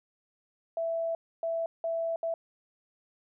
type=tone bursts at uneven times; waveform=sine; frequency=662 Hz; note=E5; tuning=7 cents sharp; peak=-28 dBFS; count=4; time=0.77-1.15 / 1.43-1.66 / 1.84-2.16 / 2.23-2.34 s; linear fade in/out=2 ms; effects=none